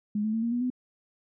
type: tone with pitch steps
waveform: sine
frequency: 208.8 / 216.7 / 224.8 / 233.3 / 242.1 / 251.2 Hz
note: G#3 / A3 / A3 / A#3 / B3 / B3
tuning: +10 / -26 / +37 / +2 / -34 / +30 cents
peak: -25 dBFS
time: 0.15-0.702 s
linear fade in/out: 5 ms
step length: 92 ms
effects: none